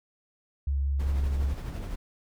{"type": "tone with vibrato", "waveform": "sine", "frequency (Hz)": 69.3, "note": "C#2", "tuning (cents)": 0, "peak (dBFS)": -24, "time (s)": [0.67, 1.54], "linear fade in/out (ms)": 5, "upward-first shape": "triangle", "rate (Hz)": 5.6, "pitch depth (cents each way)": 16}
{"type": "noise with tremolo", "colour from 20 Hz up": "brown", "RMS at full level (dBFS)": -34, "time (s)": [0.99, 1.96], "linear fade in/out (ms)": 10, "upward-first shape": "sine", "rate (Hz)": 12, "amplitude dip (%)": 40}
{"effects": []}